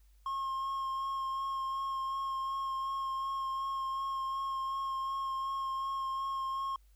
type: tone with vibrato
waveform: triangle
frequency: 1075 Hz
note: C6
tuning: 47 cents sharp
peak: -31 dBFS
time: 0.26-6.76 s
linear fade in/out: 2 ms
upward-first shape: sine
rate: 2.7 Hz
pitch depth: 14 cents each way
effects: added 50 Hz sine -59 dBFS peak until 6.95 s + white hiss -74 dBFS RMS until 6.95 s